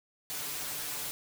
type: noise with comb filter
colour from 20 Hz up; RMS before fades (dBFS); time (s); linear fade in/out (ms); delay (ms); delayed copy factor
white; -37; 0.3-1.11; 0; 6.8; +0.9
effects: none